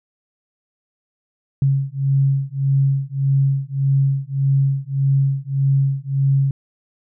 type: beating tone pair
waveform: sine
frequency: 136.2 / 137.9 Hz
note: C#3 / C#3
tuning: -30 / -9 cents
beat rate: 1.7 Hz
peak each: -18 dBFS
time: 1.62-6.51 s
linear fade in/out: 2 ms
effects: none